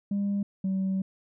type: tone pair in turn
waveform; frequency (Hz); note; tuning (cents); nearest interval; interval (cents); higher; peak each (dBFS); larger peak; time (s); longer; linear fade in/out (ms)
sine; 200.9 / 191.01; G3 / G3; +43 / -45; minor second; 88; first; -23; neither; 0.11-0.43 / 0.64-1.02; second; 5
effects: tanh soft clip ceiling -23 dBFS